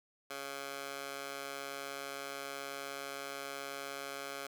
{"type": "tone with high-pass filter", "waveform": "15% pulse", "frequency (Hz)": 139, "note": "C#3", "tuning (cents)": 5, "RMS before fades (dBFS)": -43, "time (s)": [0.3, 4.47], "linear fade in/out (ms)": 5, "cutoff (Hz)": 720, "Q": 0.77, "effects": []}